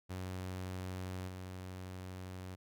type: tone with level steps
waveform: sawtooth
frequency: 92.5 Hz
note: F#2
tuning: in tune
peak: -36 / -40 dBFS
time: 0.09-2.56 s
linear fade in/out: 20 ms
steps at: 1.27 s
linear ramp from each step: 20 ms
effects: none